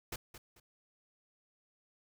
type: noise with echo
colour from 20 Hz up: pink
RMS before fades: -40 dBFS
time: 0.12-0.16 s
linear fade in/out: 5 ms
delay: 220 ms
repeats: 2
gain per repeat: -11 dB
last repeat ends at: 0.6 s
effects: none